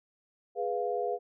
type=chord; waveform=sine; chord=F diminished; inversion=first; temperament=equal; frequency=415.3 / 493.9 / 698.5 Hz; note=Ab4 / Cb5 / F5; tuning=0 / 0 / 0 cents; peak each=-33 dBFS; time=0.55-1.19 s; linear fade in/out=50 ms; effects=none